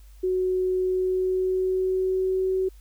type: tone with pitch glide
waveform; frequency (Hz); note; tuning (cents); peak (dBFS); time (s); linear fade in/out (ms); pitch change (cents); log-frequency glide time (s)
sine; 370 to 376.7; F#4 to F#4; 0 to +31; -21; 0.23-2.69; 10; +31; 0.79-2.54
effects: added 50 Hz sine -45 dBFS peak until 2.8 s + white hiss -61 dBFS RMS until 2.8 s